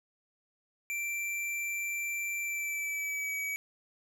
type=tone with pitch glide; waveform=square; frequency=2349 to 2274 Hz; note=D7 to C#7; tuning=0 to +44 cents; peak=-33 dBFS; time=0.9-3.56 s; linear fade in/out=0 ms; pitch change=-56 cents; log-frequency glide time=2.41-3.35 s; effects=none